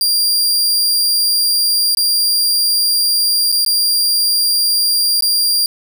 sawtooth tone with dropouts, 4774 Hz, D8, 28 cents sharp, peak -9 dBFS, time 0.01-5.66 s, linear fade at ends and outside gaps 1 ms, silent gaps 1.949-1.971 / 3.518-3.524 / 3.649-3.662 / 5.208-5.223 s, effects none

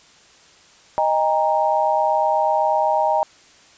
sine chord, Eb major, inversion none, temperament equal with one note detuned, 622.3 / 804.2 / 932.3 Hz, Eb5 / G5 / Bb5, 0 / +44 / 0 cents, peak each -20 dBFS, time 0.98-3.23 s, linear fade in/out 0 ms, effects white hiss -50 dBFS RMS until 3.77 s + resampled to 16000 Hz

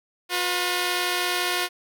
5% pulse tone pair together, 357.6 / 493.9 Hz, F4 / B4, +41 / 0 cents, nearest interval tritone, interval 559 cents, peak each -12 / -19 dBFS, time 0.29-1.69 s, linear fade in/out 50 ms, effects none

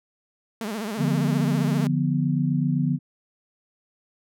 sawtooth tone with vibrato, 214.7 Hz, A3, 42 cents flat, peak -24 dBFS, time 0.61-1.87 s, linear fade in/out 2 ms, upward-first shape sine, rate 15 Hz, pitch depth 130 cents each way
sine chord, B diminished, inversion first, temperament equal, 146.83 / 174.61 / 246.9 Hz, D3 / F3 / B3, 0 / 0 / 0 cents, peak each -23 / -25 / -25 dBFS, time 0.97-2.99 s, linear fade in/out 50 ms
effects none

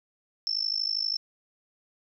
sine tone with amplitude modulation, 5330 Hz, E8, 18 cents sharp, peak -22 dBFS, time 0.47-1.17 s, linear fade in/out 0 ms, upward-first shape sine, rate 52.5 Hz, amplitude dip 95%, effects none

